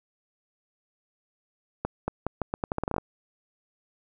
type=accelerating click train; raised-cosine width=1 ms; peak=-13 dBFS; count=14; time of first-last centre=1.85-2.982 s; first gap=230 ms; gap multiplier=0.81; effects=none